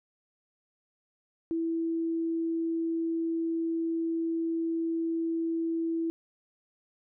sine tone, 329.6 Hz, E4, in tune, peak -27 dBFS, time 1.51-6.1 s, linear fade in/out 0 ms, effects none

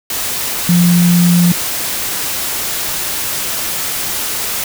sine tone in noise, 174.61 Hz, F3, in tune, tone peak -7 dBFS, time 0.69-1.52 s, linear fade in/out 2 ms, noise white, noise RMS -19 dBFS, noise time 0.1-4.64 s, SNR +9 dB, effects none

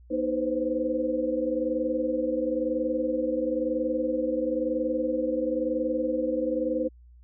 sine tone cluster, 240.9 / 310.9 / 506 / 527 Hz, B3 / D#4 / B4 / C5, -43 / -1 / +42 / +12 cents, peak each -34 / -29 / -28 / -31 dBFS, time 0.1-6.89 s, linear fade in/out 20 ms, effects added 60 Hz sine -49 dBFS peak until 7.23 s

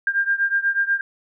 sine beating tone pair, 1597 / 1605.2 Hz, G6 / G6, +32 / +41 cents, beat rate 8.2 Hz, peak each -20 / -22 dBFS, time 0.07-1.01 s, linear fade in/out 2 ms, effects none

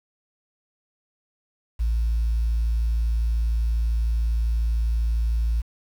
sine tone, 56.4 Hz, A1, 44 cents sharp, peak -18 dBFS, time 1.79-5.62 s, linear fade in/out 20 ms, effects tanh soft clip ceiling -17 dBFS + 8-bit

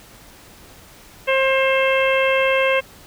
harmonic tone, 532 Hz, C5, 29 cents sharp, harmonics 1 / 2 / 3 / 4 / 5 / 6, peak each -17 / -24 / -25 / -23 / -23 / -30 dBFS, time 1.27-2.81 s, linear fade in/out 20 ms, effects pink hiss -45 dBFS RMS until 3.06 s

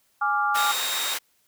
sine chord, D diminished, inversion second, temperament equal, 830.6 / 1174.7 / 1396.9 Hz, Ab5 / D6 / F6, 0 / 0 / 0 cents, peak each -25 dBFS, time 0.21-0.72 s, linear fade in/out 10 ms
pink high-pass noise, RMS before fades -29 dBFS, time 0.54-1.19 s, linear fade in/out 20 ms, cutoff 950 Hz, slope 12 dB/octave
35% pulse tone, 3729 Hz, A#7, in tune, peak -26 dBFS, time 0.57-1.14 s, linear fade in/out 5 ms
effects white hiss -66 dBFS RMS until 1.47 s

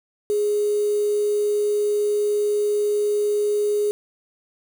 sine tone with quantisation, 415.3 Hz, G#4, in tune, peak -18 dBFS, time 0.3-3.91 s, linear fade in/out 0 ms, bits 6, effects none

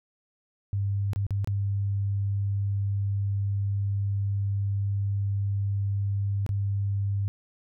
sine tone with dropouts, 99.8 Hz, G2, 32 cents sharp, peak -24 dBFS, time 0.73-7.28 s, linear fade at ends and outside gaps 0 ms, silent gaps 1.133-1.16 / 1.266-1.307 / 1.445-1.474 / 6.464-6.491 s, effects none

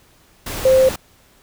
sine tone in noise, 523.3 Hz, C5, in tune, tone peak -9 dBFS, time 0.65-0.89 s, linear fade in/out 5 ms, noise pink, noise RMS -27 dBFS, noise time 0.46-0.96 s, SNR +15 dB, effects pink hiss -53 dBFS RMS until 1.42 s

